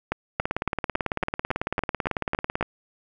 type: two click trains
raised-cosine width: 0.5 ms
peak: -10 / -9 dBFS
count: 41 / 10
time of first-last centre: 0.4-2.61 / 0.12-2.627 s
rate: 18.1 / 3.59 Hz
effects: none